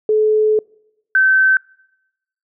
sine tone pair in turn, 430 / 1540.3 Hz, A4 / G6, -40 / -31 cents, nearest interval octave + minor seventh, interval 2209 cents, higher second, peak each -11 / -9 dBFS, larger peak second, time 0.09-0.59 / 1.15-1.57 s, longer first, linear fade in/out 2 ms, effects noise-tail reverb RT60 0.9 s tail -26 dB re dry

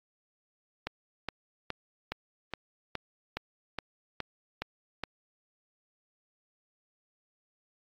click train, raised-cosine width 0.3 ms, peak -17 dBFS, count 11, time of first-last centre 0.87-5.037 s, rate 2.4 Hz, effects AAC 32 kbps

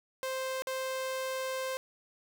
sawtooth tone with dropouts, 523.3 Hz, C5, in tune, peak -29 dBFS, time 0.23-1.77 s, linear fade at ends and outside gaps 0 ms, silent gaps 0.621-0.671 s, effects none

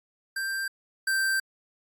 square tone pair in turn, 1577 / 1565.2 Hz, G6 / G6, +10 / -3 cents, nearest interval unison, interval 13 cents, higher first, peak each -29 / -24 dBFS, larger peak second, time 0.36-0.68 / 1.07-1.4 s, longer second, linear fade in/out 5 ms, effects AAC 64 kbps

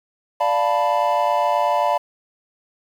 triangle chord, B half-diminished seventh, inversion first, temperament equal, 587.3 / 698.5 / 880 / 987.8 Hz, D5 / F5 / A5 / B5, 0 / 0 / 0 / 0 cents, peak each -20 dBFS, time 0.4-1.98 s, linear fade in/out 10 ms, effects 8-bit

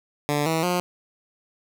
10% pulse tone with pitch steps, 146.6 / 161.73 / 178.41 Hz, D3 / E3 / F3, -3 / -33 / +37 cents, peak -13 dBFS, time 0.29-0.8 s, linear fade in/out 0 ms, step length 170 ms, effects none

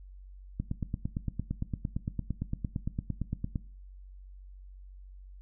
click train, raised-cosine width 5 ms, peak -19 dBFS, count 27, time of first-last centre 0.6-3.558 s, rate 8.79 Hz, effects noise-tail reverb RT60 0.4 s tail -18 dB re dry + added 47 Hz sine -46 dBFS peak until 5.41 s

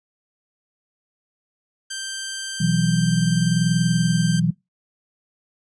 10% pulse tone, 1568 Hz, G6, in tune, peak -19 dBFS, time 1.9-4.4 s, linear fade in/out 10 ms
sine chord, B suspended fourth, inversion none, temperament just, 123.47 / 164.63 / 185.21 Hz, B2 / E3 / F#3, 0 / -2 / +2 cents, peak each -24 / -19 / -21 dBFS, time 2.6-4.51 s, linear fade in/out 10 ms
effects noise-tail reverb RT60 0.2 s tail -22 dB re dry + resampled to 22050 Hz

